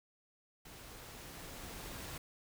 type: noise with level ramp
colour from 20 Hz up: pink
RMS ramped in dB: -53 to -45 dBFS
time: 0.65-2.18 s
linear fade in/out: 5 ms
effects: none